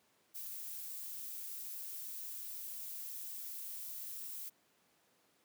violet noise, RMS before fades -45 dBFS, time 0.34-4.5 s, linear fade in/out 20 ms, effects pink hiss -72 dBFS RMS until 5.44 s + high-pass 200 Hz 12 dB/octave

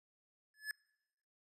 square tone with exponential growth, 1718 Hz, A6, 42 cents flat, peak -35 dBFS, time 0.54-0.71 s, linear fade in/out 1 ms, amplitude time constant 35 ms, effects noise-tail reverb RT60 1.0 s tail -26 dB re dry + resampled to 32000 Hz

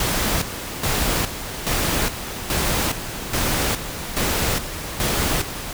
pink noise with tremolo, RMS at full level -21 dBFS, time 0-5.73 s, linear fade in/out 2 ms, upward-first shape square, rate 1.2 Hz, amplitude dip 65%, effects none

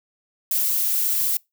violet noise with amplitude modulation, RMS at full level -20 dBFS, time 0.51-1.37 s, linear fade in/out 2 ms, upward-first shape sine, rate 278 Hz, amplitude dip 35%, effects noise-tail reverb RT60 0.2 s tail -25 dB re dry

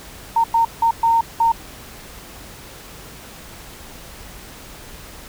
sine tone bursts at uneven times, 917 Hz, A#5, 29 cents flat, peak -12 dBFS, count 5, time 0.36-0.44 / 0.54-0.65 / 0.82-0.91 / 1.03-1.21 / 1.4-1.52 s, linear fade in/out 5 ms, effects added 50 Hz sine -47 dBFS peak until 5.28 s + pink hiss -39 dBFS RMS until 5.28 s

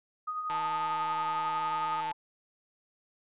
sine tone with tremolo, 1244.5 Hz, D#6, in tune, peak -30 dBFS, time 0.27-2.01 s, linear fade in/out 10 ms, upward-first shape triangle, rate 11 Hz, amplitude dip 50%
sine tone with vibrato, 880 Hz, A5, in tune, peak -31 dBFS, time 0.49-2.13 s, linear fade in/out 20 ms, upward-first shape sine, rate 19 Hz, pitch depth 34 cents each way
click train, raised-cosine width 0.3 ms, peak -25 dBFS, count 256, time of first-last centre 0.5-2.114 s, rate 158 Hz
effects resampled to 8000 Hz

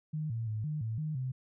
sine tone with pitch steps, 154.2 / 114.3 / 108.1 / 152 / 111.5 / 154.4 / 129.2 Hz, D#3 / A#2 / A2 / D#3 / A2 / D#3 / C3, -15 / -34 / -30 / -40 / +23 / -13 / -21 cents, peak -32 dBFS, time 0.13-1.32 s, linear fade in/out 10 ms, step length 170 ms, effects none

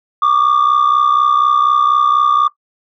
sine tone pair together, 1140 / 1204.1 Hz, C#6 / D6, +48 / +43 cents, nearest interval minor second, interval 95 cents, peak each -10 dBFS, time 0.22-2.48 s, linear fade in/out 5 ms, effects noise-tail reverb RT60 0.1 s tail -20 dB re dry + tanh soft clip ceiling -6 dBFS

